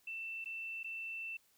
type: tone with dropouts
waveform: sine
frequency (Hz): 2673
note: E7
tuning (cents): +23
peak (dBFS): -40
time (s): 0.07-1.37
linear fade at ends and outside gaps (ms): 5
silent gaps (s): 0.444-0.457 / 0.832-0.843
effects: white hiss -71 dBFS RMS until 1.57 s

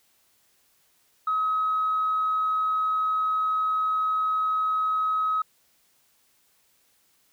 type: tone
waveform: sine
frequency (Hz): 1274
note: D#6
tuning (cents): +41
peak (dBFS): -21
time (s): 1.27-5.42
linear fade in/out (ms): 5
effects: tanh soft clip ceiling -17 dBFS + white hiss -65 dBFS RMS until 7.32 s

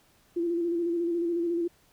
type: tone with vibrato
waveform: sine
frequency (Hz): 341.3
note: F4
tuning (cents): -40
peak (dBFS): -25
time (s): 0.36-1.68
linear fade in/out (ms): 10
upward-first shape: square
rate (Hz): 14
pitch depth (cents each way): 32
effects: pink hiss -63 dBFS RMS until 1.92 s

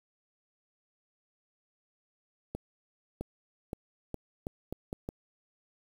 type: accelerating click train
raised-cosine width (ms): 2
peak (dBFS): -22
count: 8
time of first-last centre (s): 2.55-5.089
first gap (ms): 660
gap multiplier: 0.79
effects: 8-bit

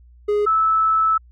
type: tone pair in turn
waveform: triangle / sine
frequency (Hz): 415.3 / 1308.6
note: G#4 / E6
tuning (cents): 0 / -13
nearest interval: octave + minor sixth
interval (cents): 1987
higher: second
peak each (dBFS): -14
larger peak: neither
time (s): 0.28-0.46 / 0.46-1.18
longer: second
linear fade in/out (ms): 10
effects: added 60 Hz sine -45 dBFS peak until 1.31 s

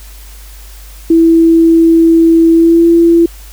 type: tone with pitch glide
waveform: sine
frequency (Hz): 329.6 to 336.7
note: E4 to E4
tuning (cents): 0 to +37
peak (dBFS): -3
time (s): 1.1-3.26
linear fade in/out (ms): 5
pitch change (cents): +37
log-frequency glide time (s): 2.53-2.86
effects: added 50 Hz sine -30 dBFS peak until 3.52 s + white hiss -38 dBFS RMS until 3.52 s

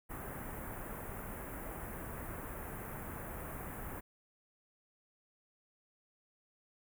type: band-stop noise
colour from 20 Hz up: pink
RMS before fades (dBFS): -44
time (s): 0.09-4.01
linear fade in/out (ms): 20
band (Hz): 1900 to 11000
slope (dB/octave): 24
effects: none

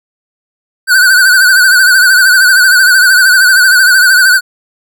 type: tone with vibrato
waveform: square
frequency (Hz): 1507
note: F#6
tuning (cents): +31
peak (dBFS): -4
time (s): 0.87-4.41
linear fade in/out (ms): 50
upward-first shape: sine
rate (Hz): 13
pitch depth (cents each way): 74
effects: none

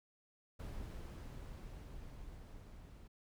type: noise with level ramp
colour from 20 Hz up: brown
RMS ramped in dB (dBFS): -45 to -55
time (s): 0.59-3.08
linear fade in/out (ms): 10
effects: none

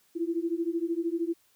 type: beating tone pair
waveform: sine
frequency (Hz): 329.6 / 342.6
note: E4 / F4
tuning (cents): 0 / -33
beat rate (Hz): 13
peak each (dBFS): -30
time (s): 0.15-1.34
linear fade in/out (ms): 20
effects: white hiss -66 dBFS RMS until 1.55 s

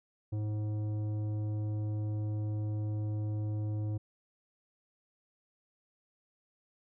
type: tone with tanh clipping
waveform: sine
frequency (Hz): 106.1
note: G#2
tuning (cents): +38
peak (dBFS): -33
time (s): 0.32-3.98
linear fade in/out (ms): 10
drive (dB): 11
effects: none

